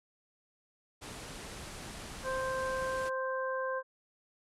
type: low-pass noise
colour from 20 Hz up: pink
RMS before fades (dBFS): -45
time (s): 1.01-3.1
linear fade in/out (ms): 20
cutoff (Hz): 11000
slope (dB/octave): 48
type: harmonic tone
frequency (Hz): 523.3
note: C5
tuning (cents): 0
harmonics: 1 / 2 / 3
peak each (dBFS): -34 / -37 / -39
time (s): 2.23-3.83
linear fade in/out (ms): 50
effects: none